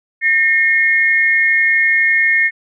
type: tone pair together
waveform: sine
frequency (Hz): 1822.9 / 2155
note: A#6 / C#7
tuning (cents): -39 / -49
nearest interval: minor third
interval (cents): 290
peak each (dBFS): -13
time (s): 0.21-2.51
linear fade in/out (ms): 50
effects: none